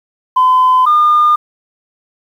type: tone pair in turn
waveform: sine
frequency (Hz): 1019 / 1211.8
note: C6 / D#6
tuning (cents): -46 / -46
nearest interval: minor third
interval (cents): 300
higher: second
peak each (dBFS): -5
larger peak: neither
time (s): 0.36-0.86 / 0.86-1.36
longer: neither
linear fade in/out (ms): 10
effects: tanh soft clip ceiling -3 dBFS + 7-bit